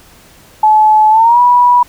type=tone with pitch glide; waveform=sine; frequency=860 to 976.5 Hz; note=A5 to B5; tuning=-40 to -20 cents; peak=-4 dBFS; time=0.63-1.83 s; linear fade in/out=5 ms; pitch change=+220 cents; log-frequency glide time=1.1-1.4 s; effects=pink hiss -42 dBFS RMS until 1.88 s